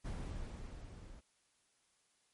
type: noise with level ramp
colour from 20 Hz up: brown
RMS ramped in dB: -40 to -54 dBFS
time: 0.04-1.21 s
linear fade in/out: 20 ms
effects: white hiss -75 dBFS RMS until 2.33 s + MP3 48 kbps